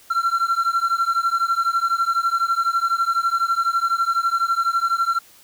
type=beating tone pair; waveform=triangle; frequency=1355 / 1367 Hz; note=E6 / F6; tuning=+47 / -37 cents; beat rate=12 Hz; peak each=-19 dBFS; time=0.1-5.19 s; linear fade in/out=10 ms; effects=white hiss -50 dBFS RMS until 5.43 s